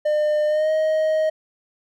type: tone with pitch glide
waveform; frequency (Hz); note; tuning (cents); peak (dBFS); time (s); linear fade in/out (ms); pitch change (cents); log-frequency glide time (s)
triangle; 603 to 626.8; D5 to D#5; +46 to +13; -15; 0.05-1.3; 10; +67; 0.47-0.71
effects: none